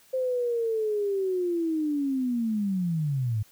sine linear sweep, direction down, 523.3 to 101.9 Hz, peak -24 dBFS, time 0.13-3.43 s, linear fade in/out 10 ms, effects white hiss -58 dBFS RMS until 3.51 s

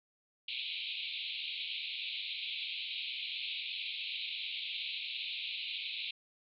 white band-pass noise, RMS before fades -40 dBFS, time 0.48-6.11 s, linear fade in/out 5 ms, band 2300 to 4100 Hz, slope 96 dB/octave, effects none

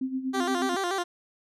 sine tone with tremolo, 261.6 Hz, C4, in tune, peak -25 dBFS, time 0.01-0.75 s, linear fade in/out 5 ms, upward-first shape sine, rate 8.3 Hz, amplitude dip 70%
15% pulse tone with vibrato, 369.7 Hz, F#4, 1 cent flat, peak -20 dBFS, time 0.33-1.04 s, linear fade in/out 20 ms, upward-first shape square, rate 6.9 Hz, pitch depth 90 cents each way
effects low-pass 9000 Hz 12 dB/octave

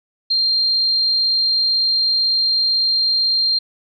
sine tone, 4186 Hz, C8, in tune, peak -14 dBFS, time 0.3-3.59 s, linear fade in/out 10 ms, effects none

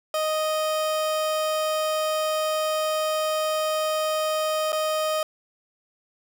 30% pulse tone with dropouts, 622.3 Hz, D#5, in tune, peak -20 dBFS, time 0.14-5.23 s, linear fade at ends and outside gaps 2 ms, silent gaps 4.721-4.728 s, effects none

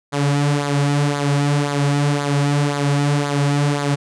sawtooth tone with flanger, 143.6 Hz, D3, 39 cents flat, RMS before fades -18 dBFS, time 0.12-3.96 s, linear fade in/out 20 ms, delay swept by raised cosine 0.35 to 5.15 ms, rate 1.9 Hz, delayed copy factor -0.6, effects resampled to 22050 Hz

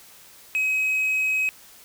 triangle tone with hard clipping, 2542 Hz, D#7, 36 cents sharp, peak -21 dBFS, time 0.55-1.49 s, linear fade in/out 0 ms, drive 5 dB, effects white hiss -49 dBFS RMS until 1.84 s

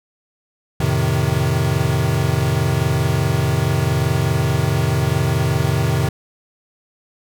square chord, F dominant seventh, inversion none, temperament equal, 87.31 / 110 / 130.81 / 155.56 Hz, F2 / A2 / C3 / Eb3, 0 / 0 / 0 / 0 cents, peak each -24 / -23 / -20 / -22 dBFS, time 0.8-6.09 s, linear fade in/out 5 ms, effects none

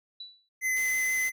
sine tone with exponential decay, 3951 Hz, B7, in tune, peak -36 dBFS, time 0.2-0.49 s, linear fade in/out 5 ms, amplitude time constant 62 ms
square tone with vibrato, 2039 Hz, C7, 45 cents flat, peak -26 dBFS, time 0.61-1.32 s, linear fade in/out 50 ms, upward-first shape sine, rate 6.3 Hz, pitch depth 9 cents each way
white noise, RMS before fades -44 dBFS, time 0.76-1.3 s, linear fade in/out 10 ms
effects none

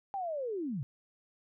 sine linear sweep, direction down, 809 to 117.2 Hz, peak -33 dBFS, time 0.14-0.83 s, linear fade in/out 0 ms, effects none

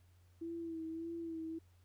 sine tone with vibrato, 329 Hz, E4, 3 cents flat, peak -40 dBFS, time 0.41-1.59 s, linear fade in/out 10 ms, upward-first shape sine, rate 1.7 Hz, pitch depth 38 cents each way, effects added 89 Hz sine -63 dBFS peak until 1.84 s + pink hiss -75 dBFS RMS until 1.84 s

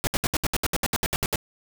pink noise bursts, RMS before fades -24 dBFS, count 14, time 0.04-1.358 s, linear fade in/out 0 ms, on 31 ms, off 68 ms, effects none

